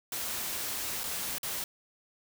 white noise with dropouts, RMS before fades -35 dBFS, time 0.12-1.64 s, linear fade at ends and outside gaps 2 ms, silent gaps 1.035-1.039 / 1.383-1.431 s, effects none

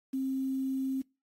sine tone with quantisation, 265.5 Hz, C4, 25 cents sharp, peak -29 dBFS, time 0.13-1.02 s, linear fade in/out 10 ms, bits 9, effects noise-tail reverb RT60 0.3 s tail -26 dB re dry + AAC 48 kbps

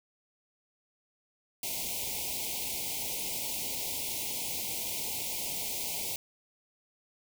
white band-stop noise, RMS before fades -35 dBFS, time 1.63-6.16 s, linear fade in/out 2 ms, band 960 to 2100 Hz, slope 96 dB/octave, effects none

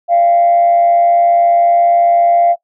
sine tone with frequency modulation, 691 Hz, F5, 19 cents flat, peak -6 dBFS, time 0.08-2.56 s, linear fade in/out 50 ms, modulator 98.5 Hz, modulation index 0.31, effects noise-tail reverb RT60 0.1 s tail -20 dB re dry + tanh soft clip ceiling -3 dBFS

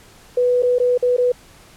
sine tone with dropouts, 493.7 Hz, B4, 1 cent flat, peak -13 dBFS, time 0.37-1.32 s, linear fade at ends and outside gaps 5 ms, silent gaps 0.624-0.631 / 0.785-0.799 / 0.977-1.025 / 1.167-1.181 s, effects pink hiss -47 dBFS RMS until 1.76 s + low-pass 12000 Hz 12 dB/octave

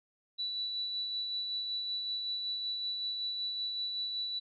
sine tone with tremolo, 3951 Hz, B7, in tune, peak -32 dBFS, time 0.38-4.4 s, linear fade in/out 20 ms, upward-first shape sine, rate 5.3 Hz, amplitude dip 30%, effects none

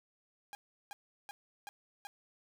sawtooth tone bursts, 812 Hz, G#5, 39 cents flat, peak -40 dBFS, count 5, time 0.53-2.07 s, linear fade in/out 0 ms, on 20 ms, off 360 ms, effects 13-bit

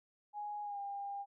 sine tone with pitch glide, 830.6 to 801.8 Hz, G#5 to G5, 0 to +39 cents, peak -39 dBFS, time 0.33-1.26 s, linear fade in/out 50 ms, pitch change -61 cents, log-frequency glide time 0.63-0.79 s, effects none

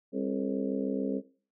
harmonic tone with a mistuned harmonic, 66.8 Hz, C2, 36 cents sharp, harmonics 3 / 4 / 5 / 6 / 7 / 8 / 9, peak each -35 / -32 / -42 / -35 / -39 / -38 / -48 dBFS, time 0.12-1.22 s, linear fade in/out 50 ms, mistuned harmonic 6, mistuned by +92 cents, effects noise-tail reverb RT60 0.4 s tail -18 dB re dry

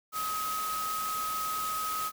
sine tone in noise, 1268 Hz, D#6, 32 cents sharp, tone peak -31 dBFS, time 0.12-2.12 s, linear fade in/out 50 ms, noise white, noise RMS -38 dBFS, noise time 0.12-2.12 s, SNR +4 dB, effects none

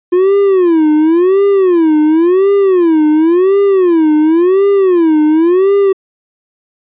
triangle tone with vibrato, 349.2 Hz, F4, in tune, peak -4 dBFS, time 0.12-5.93 s, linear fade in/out 10 ms, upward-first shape sine, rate 0.93 Hz, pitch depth 240 cents each way, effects resampled to 8000 Hz

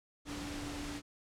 sine tone in noise, 290 Hz, D4, 22 cents flat, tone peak -42 dBFS, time 0.25-1.02 s, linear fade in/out 50 ms, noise pink, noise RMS -43 dBFS, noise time 0.25-1.02 s, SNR -2 dB, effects low-pass 8000 Hz 12 dB/octave

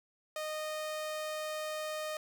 sawtooth tone, 617 Hz, D#5, 15 cents flat, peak -32 dBFS, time 0.36-2.17 s, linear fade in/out 2 ms, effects none

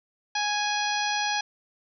harmonic tone, 830.6 Hz, G#5, in tune, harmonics 1 / 2 / 3 / 4 / 5 / 6 / 7, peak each -28 / -31 / -33 / -34 / -35 / -36 / -36 dBFS, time 0.35-1.41 s, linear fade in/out 5 ms, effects none

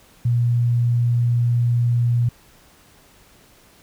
sine tone, 119.7 Hz, A#2, 46 cents sharp, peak -15 dBFS, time 0.25-2.29 s, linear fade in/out 5 ms, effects pink hiss -52 dBFS RMS until 3.82 s

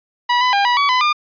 sawtooth tone with pitch steps, 973 / 1001 / 803 / 974 / 1135 / 1008 / 1204 Hz, B5 / B5 / G5 / B5 / C#6 / B5 / D6, -26 / +23 / +41 / -24 / +41 / +35 / +43 cents, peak -9 dBFS, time 0.29-1.13 s, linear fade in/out 10 ms, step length 120 ms, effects resampled to 11025 Hz

